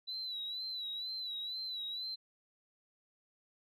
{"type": "tone with vibrato", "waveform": "sine", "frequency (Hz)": 3961, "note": "B7", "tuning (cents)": 4, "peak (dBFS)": -37, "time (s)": [0.07, 2.16], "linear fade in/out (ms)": 20, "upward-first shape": "sine", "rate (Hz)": 2.1, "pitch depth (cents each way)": 68, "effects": ["tanh soft clip ceiling -33 dBFS"]}